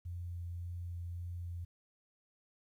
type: tone with vibrato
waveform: sine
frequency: 87 Hz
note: F2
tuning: 6 cents flat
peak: -39 dBFS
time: 0.05-1.65 s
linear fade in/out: 10 ms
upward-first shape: sine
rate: 1.8 Hz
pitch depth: 10 cents each way
effects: 12-bit